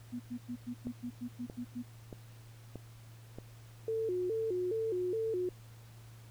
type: tone bursts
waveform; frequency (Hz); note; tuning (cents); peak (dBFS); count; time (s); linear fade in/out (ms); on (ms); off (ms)
sine; 243.1; B3; -27; -36; 10; 0.12-1.83; 20; 81; 100
type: click train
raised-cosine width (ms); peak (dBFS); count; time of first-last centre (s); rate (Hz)
2; -30; 5; 0.87-3.386; 1.59
type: tone with vibrato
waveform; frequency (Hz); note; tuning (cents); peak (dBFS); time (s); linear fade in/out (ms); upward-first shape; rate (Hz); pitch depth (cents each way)
sine; 401.9; G4; +43; -31; 3.88-5.49; 2; square; 2.4; 180
effects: added 114 Hz sine -51 dBFS peak until 6.3 s + pink hiss -61 dBFS RMS until 6.3 s